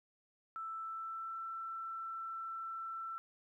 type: tone with pitch glide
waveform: sine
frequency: 1323 to 1336.8 Hz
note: E6 to E6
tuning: +6 to +24 cents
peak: -40 dBFS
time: 0.56-3.18 s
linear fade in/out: 0 ms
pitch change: +18 cents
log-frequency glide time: 0.84-1.38 s
effects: 13-bit